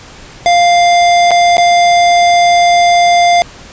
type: tone with dropouts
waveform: square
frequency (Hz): 698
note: F5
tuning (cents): -1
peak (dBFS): -6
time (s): 0.46-3.42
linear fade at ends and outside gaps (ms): 0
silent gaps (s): 1.308-1.315 / 1.569-1.581
effects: pink hiss -34 dBFS RMS until 3.72 s + resampled to 16000 Hz